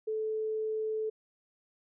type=tone; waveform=sine; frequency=435.8 Hz; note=A4; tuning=17 cents flat; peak=-30 dBFS; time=0.07-1.1 s; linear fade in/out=10 ms; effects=none